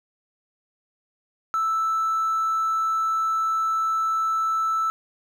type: tone with hard clipping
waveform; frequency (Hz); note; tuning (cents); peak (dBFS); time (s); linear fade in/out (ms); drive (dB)
triangle; 1318.5; E6; 0; -21; 1.54-4.9; 0; 4
effects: none